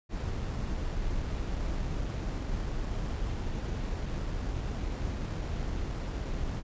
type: noise with sample-and-hold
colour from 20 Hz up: brown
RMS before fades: -33 dBFS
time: 0.09-6.63 s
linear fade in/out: 50 ms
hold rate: 6300 Hz
effects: resampled to 16000 Hz